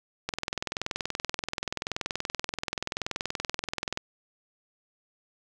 click train, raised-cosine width 0.2 ms, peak -12 dBFS, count 78, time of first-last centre 0.29-3.974 s, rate 20.9 Hz, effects none

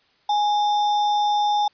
sine tone with sample-and-hold, 830.6 Hz, G#5, in tune, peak -17 dBFS, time 0.29-1.68 s, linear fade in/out 5 ms, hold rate 4410 Hz, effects white hiss -61 dBFS RMS until 1.73 s + resampled to 11025 Hz

